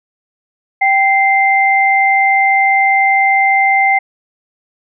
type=tone pair together; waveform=sine; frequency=781 / 2085 Hz; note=G5 / C7; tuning=-7 / -7 cents; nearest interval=octave + perfect fourth; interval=1700 cents; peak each=-11 dBFS; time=0.81-3.99 s; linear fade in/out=10 ms; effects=none